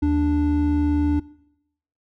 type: tone pair together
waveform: triangle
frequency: 77.78 / 293.3 Hz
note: D#2 / D4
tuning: 0 / -2 cents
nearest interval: octave + major seventh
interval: 2298 cents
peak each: -20 / -16 dBFS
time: 0.02-1.2 s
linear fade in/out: 10 ms
effects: noise-tail reverb RT60 0.8 s tail -21 dB re dry